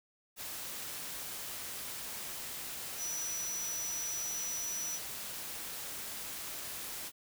sine tone in noise, 5900 Hz, F#8, 6 cents flat, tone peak -36 dBFS, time 2.97-5 s, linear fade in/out 50 ms, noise white, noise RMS -42 dBFS, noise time 0.36-7.12 s, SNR +3 dB, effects none

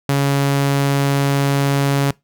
sawtooth tone, 139.7 Hz, C#3, 14 cents sharp, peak -10 dBFS, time 0.09-2.11 s, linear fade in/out 2 ms, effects noise-tail reverb RT60 0.2 s tail -23 dB re dry

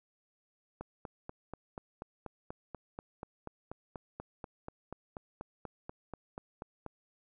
click train, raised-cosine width 1 ms, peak -27 dBFS, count 26, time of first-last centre 0.81-6.863 s, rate 4.13 Hz, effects none

